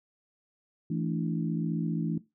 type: harmonic tone with a mistuned harmonic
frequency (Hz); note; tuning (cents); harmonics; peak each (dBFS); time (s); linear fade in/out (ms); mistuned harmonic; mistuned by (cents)
55; A1; 0; 3 / 4 / 5 / 6; -30 / -34 / -34 / -39; 0.9-2.18; 5; 5; +82
effects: noise-tail reverb RT60 0.2 s tail -17 dB re dry